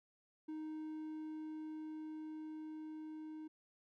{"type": "tone with level ramp", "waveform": "triangle", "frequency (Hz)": 311.2, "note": "D#4", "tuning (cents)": 0, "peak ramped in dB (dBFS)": [-40, -44], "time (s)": [0.48, 3.48], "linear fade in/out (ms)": 10, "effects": []}